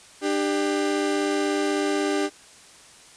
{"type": "tone pair together", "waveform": "35% pulse", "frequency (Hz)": [299.5, 395.7], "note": ["D4", "G4"], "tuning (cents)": [34, 16], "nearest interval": "perfect fourth", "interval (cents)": 482, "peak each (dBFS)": -23, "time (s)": [0.21, 2.3], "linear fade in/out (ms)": 50, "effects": ["white hiss -49 dBFS RMS until 3.16 s", "resampled to 22050 Hz"]}